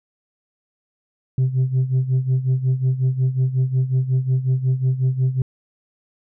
sine tone with tremolo, 130 Hz, C3, 11 cents flat, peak -11 dBFS, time 1.38-5.42 s, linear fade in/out 2 ms, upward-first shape sine, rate 5.5 Hz, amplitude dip 80%, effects tanh soft clip ceiling -13 dBFS

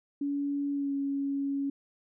sine tone with pitch glide, 283.7 to 278.2 Hz, C#4 to C#4, +40 to +6 cents, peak -28 dBFS, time 0.21-1.7 s, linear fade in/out 5 ms, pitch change -34 cents, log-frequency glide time 0.72-0.93 s, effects none

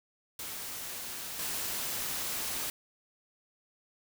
white noise with level steps, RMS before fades -40 / -35 dBFS, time 0.39-2.7 s, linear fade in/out 2 ms, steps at 1.39 s, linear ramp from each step 5 ms, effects none

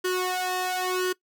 sawtooth tone with flanger, 367 Hz, F#4, 14 cents flat, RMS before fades -27 dBFS, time 0.04-1.13 s, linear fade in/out 10 ms, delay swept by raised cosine 0.64 to 1.61 ms, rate 0.95 Hz, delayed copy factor +0.9, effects noise-tail reverb RT60 0.1 s tail -21 dB re dry

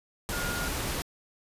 sine tone in noise, 1423 Hz, F6, 32 cents sharp, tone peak -34 dBFS, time 0.33-0.68 s, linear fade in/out 0 ms, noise pink, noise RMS -32 dBFS, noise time 0.29-1.02 s, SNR -5 dB, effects resampled to 32000 Hz

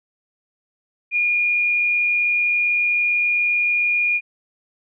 sine tone with frequency modulation, 2429 Hz, D#7, 42 cents flat, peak -16 dBFS, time 1.11-4.21 s, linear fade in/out 50 ms, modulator 75.6 Hz, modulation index 0.34, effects none

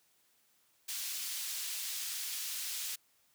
pink high-pass noise, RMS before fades -39 dBFS, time 0.88-2.96 s, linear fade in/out 10 ms, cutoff 3600 Hz, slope 12 dB/octave, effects white hiss -71 dBFS RMS until 3.34 s + high-pass 80 Hz 12 dB/octave

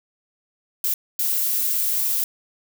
violet noise bursts at uneven times, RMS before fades -22 dBFS, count 2, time 0.84-0.94 / 1.19-2.24 s, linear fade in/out 2 ms, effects none

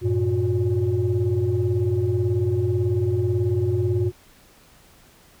sine tone cluster, 95.4 / 113.6 / 359.9 Hz, G2 / A#2 / F#4, -47 / -44 / -48 cents, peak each -22 dBFS, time 0.01-4.12 s, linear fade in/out 50 ms, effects tanh soft clip ceiling -13 dBFS + pink hiss -53 dBFS RMS until 5.4 s

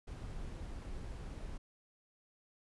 brown noise, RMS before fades -44 dBFS, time 0.07-1.58 s, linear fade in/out 10 ms, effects resampled to 24000 Hz

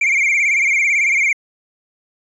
triangle tone with vibrato, 2240 Hz, C#7, 18 cents sharp, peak -11 dBFS, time 0.01-1.33 s, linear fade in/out 5 ms, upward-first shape sine, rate 18 Hz, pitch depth 110 cents each way, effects resampled to 22050 Hz

